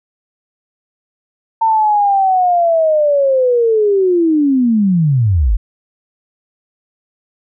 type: linear sweep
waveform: sine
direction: down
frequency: 907 to 41.2 Hz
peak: -9 dBFS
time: 1.61-5.57 s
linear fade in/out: 10 ms
effects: none